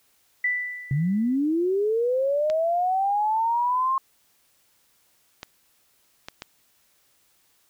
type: tone with exponential decay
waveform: sine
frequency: 1981 Hz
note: B6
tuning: 5 cents sharp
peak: -19 dBFS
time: 0.44-1.36 s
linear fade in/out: 5 ms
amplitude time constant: 200 ms
type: linear sweep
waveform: sine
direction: up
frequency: 130.81 to 1074 Hz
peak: -20 dBFS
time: 0.91-3.98 s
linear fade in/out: 2 ms
type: clicks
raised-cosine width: 0.2 ms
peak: -17 dBFS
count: 4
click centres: 2.5 / 5.431 / 6.285 / 6.421 s
effects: white hiss -64 dBFS RMS until 7.69 s